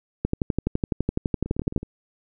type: two click trains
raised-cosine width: 3 ms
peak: -9 / -20 dBFS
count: 19 / 8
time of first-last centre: 0.25-1.763 / 1.46-1.83 s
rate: 11.9 / 18.9 Hz
effects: none